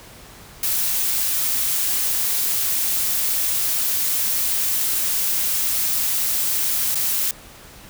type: noise with dropouts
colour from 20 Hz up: blue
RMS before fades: -21 dBFS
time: 0.63-7.31 s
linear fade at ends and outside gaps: 1 ms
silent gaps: 6.946-6.955 s
effects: pink hiss -43 dBFS RMS until 7.89 s